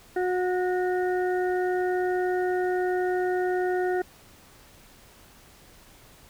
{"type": "harmonic tone with a mistuned harmonic", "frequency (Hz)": 364.1, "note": "F#4", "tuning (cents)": -28, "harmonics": [1, 2, 4, 5], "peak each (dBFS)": [-24, -30, -36, -38], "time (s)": [0.16, 4.02], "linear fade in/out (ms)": 5, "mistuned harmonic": 5, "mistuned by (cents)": 22, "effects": ["pink hiss -53 dBFS RMS until 6.29 s"]}